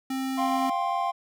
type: tone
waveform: square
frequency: 264.6 Hz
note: C4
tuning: 20 cents sharp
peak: -28 dBFS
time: 0.1-0.7 s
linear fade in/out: 5 ms
type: chord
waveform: triangle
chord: F suspended second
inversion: none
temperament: equal with one note detuned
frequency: 698.5 / 784 / 1052.6 Hz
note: F5 / G5 / C6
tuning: 0 / 0 / +10 cents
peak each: -27 dBFS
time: 0.37-1.12 s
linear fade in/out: 20 ms
effects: none